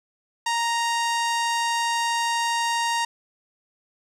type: tone with low-pass filter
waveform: sawtooth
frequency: 932.3 Hz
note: A#5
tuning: in tune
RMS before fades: -24 dBFS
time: 0.46-3.05 s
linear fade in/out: 5 ms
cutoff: 7800 Hz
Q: 1.2
effects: 9-bit